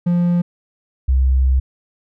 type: tone pair in turn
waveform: triangle / sine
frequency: 174.61 / 65.26 Hz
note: F3 / C2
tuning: 0 / -4 cents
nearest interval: octave + perfect fourth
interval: 1704 cents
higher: first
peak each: -11 dBFS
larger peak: neither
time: 0.06-0.42 / 1.08-1.6 s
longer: second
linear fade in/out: 10 ms
effects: none